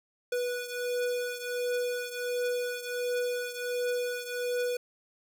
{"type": "beating tone pair", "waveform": "square", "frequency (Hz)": [490, 491.4], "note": ["B4", "B4"], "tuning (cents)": [-14, -9], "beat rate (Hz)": 1.4, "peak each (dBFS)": [-32, -36], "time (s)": [0.32, 4.77], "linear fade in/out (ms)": 5, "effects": []}